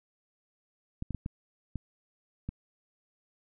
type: clicks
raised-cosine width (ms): 5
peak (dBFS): -22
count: 6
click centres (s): 1.024 / 1.107 / 1.147 / 1.261 / 1.757 / 2.49
effects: none